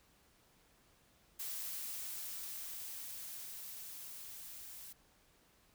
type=noise with level ramp; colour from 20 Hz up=blue; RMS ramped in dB=-42 to -51 dBFS; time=1.39-4.93 s; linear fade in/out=10 ms; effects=pink hiss -69 dBFS RMS until 5.74 s